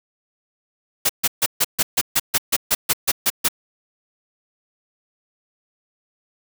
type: noise bursts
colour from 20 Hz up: white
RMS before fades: -17 dBFS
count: 14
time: 1.05-3.486 s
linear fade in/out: 10 ms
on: 44 ms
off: 140 ms
effects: none